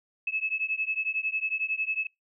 sine beating tone pair, 2589 / 2600 Hz, E7 / E7, -32 / -24 cents, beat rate 11 Hz, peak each -30 dBFS, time 0.27-2.07 s, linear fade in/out 5 ms, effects noise-tail reverb RT60 0.2 s tail -26 dB re dry

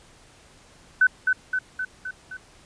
sine tone with echo, 1511 Hz, F#6, 36 cents sharp, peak -13 dBFS, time 1.01-1.07 s, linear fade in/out 5 ms, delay 260 ms, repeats 5, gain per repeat -4 dB, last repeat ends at 2.37 s, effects pink hiss -53 dBFS RMS until 2.65 s + resampled to 22050 Hz

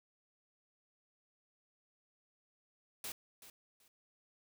white noise with echo, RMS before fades -43 dBFS, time 3.04-3.12 s, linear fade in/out 2 ms, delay 380 ms, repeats 2, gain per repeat -13 dB, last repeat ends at 3.88 s, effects none

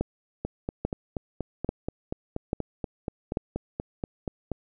two click trains, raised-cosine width 2 ms, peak -16 / -12 dBFS, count 18 / 5, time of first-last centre 0.45-4.517 / 0.01-3.371 s, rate 4.18 / 1.19 Hz, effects none

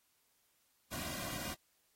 pink noise with comb filter, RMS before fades -42 dBFS, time 0.91-1.55 s, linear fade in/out 20 ms, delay 2.3 ms, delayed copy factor -1, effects white hiss -75 dBFS RMS until 1.95 s + AAC 48 kbps

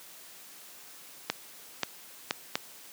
clicks, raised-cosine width 0.2 ms, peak -9 dBFS, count 4, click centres 1.3 / 1.833 / 2.309 / 2.555 s, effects white hiss -50 dBFS RMS until 2.92 s + high-pass 150 Hz 12 dB/octave

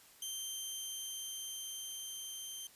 15% pulse tone with level ramp, 3136 Hz, G7, in tune, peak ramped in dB -32 to -36 dBFS, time 0.22-2.67 s, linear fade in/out 2 ms, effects white hiss -61 dBFS RMS until 2.75 s + resampled to 32000 Hz

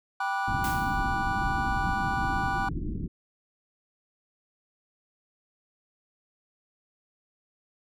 triangle chord, G major seventh, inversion none, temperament just, 784 / 980 / 1176 / 1470 Hz, G5 / B5 / D6 / F#6, 0 / -14 / +2 / -12 cents, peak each -28 / -32 / -33 / -30 dBFS, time 0.2-2.69 s, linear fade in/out 5 ms
pink low-pass noise, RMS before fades -32 dBFS, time 0.47-3.08 s, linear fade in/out 10 ms, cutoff 340 Hz, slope 48 dB/octave
white noise with exponential decay, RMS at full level -35 dBFS, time 0.64-1.15 s, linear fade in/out 2 ms, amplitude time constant 110 ms
effects none

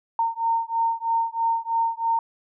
sine beating tone pair, 914 / 917.1 Hz, A#5 / A#5, -34 / -29 cents, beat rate 3.1 Hz, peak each -24 dBFS, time 0.19-2.19 s, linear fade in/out 2 ms, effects none

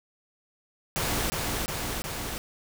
pink noise with echo, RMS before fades -28 dBFS, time 0.96-1.3 s, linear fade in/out 0 ms, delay 360 ms, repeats 3, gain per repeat -2 dB, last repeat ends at 2.38 s, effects none

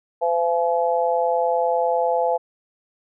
harmonic tone, 170 Hz, F3, 46 cents flat, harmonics 3 / 4 / 5, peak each -21 / -22 / -23 dBFS, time 0.21-2.38 s, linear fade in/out 20 ms, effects none

